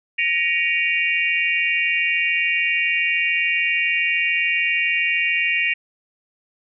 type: tone cluster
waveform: sine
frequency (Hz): 1884 / 2276 / 2449 / 2774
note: A#6 / C#7 / D#7 / F7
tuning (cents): +18 / +45 / -28 / -12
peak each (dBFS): -23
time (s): 0.18-5.74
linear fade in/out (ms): 10
effects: none